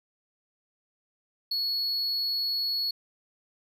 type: tone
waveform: triangle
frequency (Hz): 4370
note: C#8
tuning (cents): -26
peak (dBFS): -25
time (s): 1.51-2.91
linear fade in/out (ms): 5
effects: none

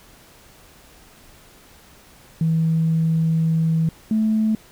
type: tone pair in turn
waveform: sine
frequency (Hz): 162 / 218.1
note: E3 / A3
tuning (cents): -30 / -15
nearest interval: perfect fourth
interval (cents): 515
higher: second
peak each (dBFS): -15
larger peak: neither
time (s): 2.41-3.89 / 4.11-4.55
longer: first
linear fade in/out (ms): 2
effects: tanh soft clip ceiling -11 dBFS + pink hiss -49 dBFS RMS until 4.71 s

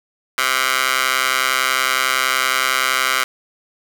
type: tone with high-pass filter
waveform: 15% pulse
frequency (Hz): 130.8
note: C3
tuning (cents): 0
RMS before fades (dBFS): -18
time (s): 0.38-3.24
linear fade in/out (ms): 2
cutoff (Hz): 1500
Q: 1.5
effects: none

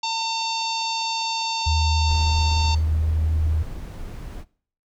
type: harmonic tone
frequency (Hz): 905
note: A5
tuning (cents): +48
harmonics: 1 / 3 / 4 / 5 / 6 / 7 / 8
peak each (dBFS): -25 / -32 / -31 / -30 / -37 / -39 / -41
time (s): 0.03-2.75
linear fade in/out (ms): 5
type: tone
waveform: sine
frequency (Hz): 78.6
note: D#2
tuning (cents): +18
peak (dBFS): -18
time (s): 1.66-3.63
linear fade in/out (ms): 10
type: noise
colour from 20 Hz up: brown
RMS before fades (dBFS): -34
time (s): 2.06-4.45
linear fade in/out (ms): 50
effects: noise-tail reverb RT60 0.5 s tail -21 dB re dry

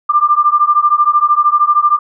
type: beating tone pair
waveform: sine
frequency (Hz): 1186 / 1199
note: D6 / D6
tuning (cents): +17 / +36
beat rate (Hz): 13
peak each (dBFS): -11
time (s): 0.09-1.99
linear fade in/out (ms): 10
effects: none

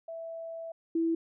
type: tone pair in turn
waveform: sine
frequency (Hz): 659.3 / 329.6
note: E5 / E4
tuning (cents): 0 / 0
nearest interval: octave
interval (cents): 1200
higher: first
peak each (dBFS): -37 / -25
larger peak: second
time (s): 0.08-0.72 / 0.95-1.15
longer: first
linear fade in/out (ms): 5
effects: none

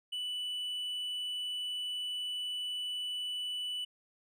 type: tone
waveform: triangle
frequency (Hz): 2972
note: F#7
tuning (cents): +7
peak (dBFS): -33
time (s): 0.12-3.85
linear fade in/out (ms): 10
effects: none

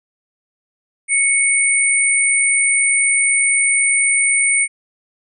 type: tone pair together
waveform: sine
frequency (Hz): 2218 / 8965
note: C#7 / C#9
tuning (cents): 0 / +18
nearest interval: 2 octaves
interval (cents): 2418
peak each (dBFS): -15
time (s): 1.08-4.68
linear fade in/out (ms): 50
effects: none

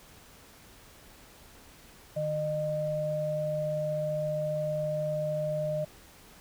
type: tone pair together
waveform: sine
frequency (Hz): 152.5 / 610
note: D#3 / D#5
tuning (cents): -34 / -34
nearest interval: 2 octaves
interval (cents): 2400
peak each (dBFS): -34 / -29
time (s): 2.16-5.85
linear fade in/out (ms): 10
effects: pink hiss -54 dBFS RMS until 6.4 s

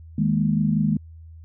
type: chord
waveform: sine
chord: D# suspended fourth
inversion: none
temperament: equal with one note detuned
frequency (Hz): 156.92 / 207.7 / 233.1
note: D#3 / G#3 / A#3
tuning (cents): +15 / 0 / 0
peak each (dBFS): -22 / -21 / -25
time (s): 0.18-0.97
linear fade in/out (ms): 5
effects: added 81 Hz sine -40 dBFS peak until 1.44 s

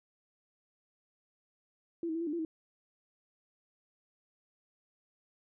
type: tone with pitch steps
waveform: sine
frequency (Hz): 337.1 / 318.4 / 330.8 / 339.5 / 296.6 / 340.6 / 318.9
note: E4 / D#4 / E4 / F4 / D4 / F4 / D#4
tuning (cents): +39 / +40 / +6 / -49 / +17 / -43 / +43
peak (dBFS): -32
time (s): 2.03-2.45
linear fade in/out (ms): 2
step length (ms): 60
effects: none

